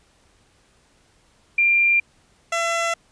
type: tone pair in turn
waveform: sine / 15% pulse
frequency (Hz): 2384 / 673.1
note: D7 / E5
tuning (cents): +25 / +36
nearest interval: octave + minor seventh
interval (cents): 2189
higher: first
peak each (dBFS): -14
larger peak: neither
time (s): 1.58-2 / 2.52-2.94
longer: neither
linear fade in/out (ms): 5
effects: pink hiss -59 dBFS RMS until 3.11 s + resampled to 22050 Hz